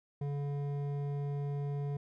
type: tone with hard clipping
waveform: sine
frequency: 142.7 Hz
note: D3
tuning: 49 cents flat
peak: -35 dBFS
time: 0.21-1.97 s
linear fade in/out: 5 ms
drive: 10 dB
effects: none